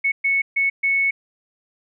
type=tone bursts at uneven times; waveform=sine; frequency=2208 Hz; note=C#7; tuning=7 cents flat; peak=-16 dBFS; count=4; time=0.04-0.12 / 0.24-0.42 / 0.56-0.7 / 0.83-1.11 s; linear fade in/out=10 ms; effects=none